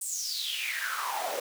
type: noise with high-pass filter sweep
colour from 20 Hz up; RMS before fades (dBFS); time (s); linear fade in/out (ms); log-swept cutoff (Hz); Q
pink; -33; 0.01-1.4; 5; 8700 to 520; 7.1
effects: none